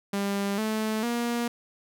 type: tone with pitch steps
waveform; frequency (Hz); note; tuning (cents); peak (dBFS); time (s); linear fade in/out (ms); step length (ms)
sawtooth; 199.6 / 217.7 / 237.4; G3 / A3 / A#3; +32 / -18 / +32; -22; 0.13-1.48; 5; 450
effects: none